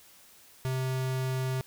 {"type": "tone", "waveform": "square", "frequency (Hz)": 130.3, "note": "C3", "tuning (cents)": -7, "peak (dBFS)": -29, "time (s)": [0.65, 1.61], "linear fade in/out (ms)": 0, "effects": ["white hiss -56 dBFS RMS until 1.66 s"]}